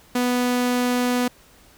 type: tone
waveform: sawtooth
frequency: 246.9 Hz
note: B3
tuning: in tune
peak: -15 dBFS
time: 0.15-1.28 s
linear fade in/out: 5 ms
effects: pink hiss -52 dBFS RMS until 1.77 s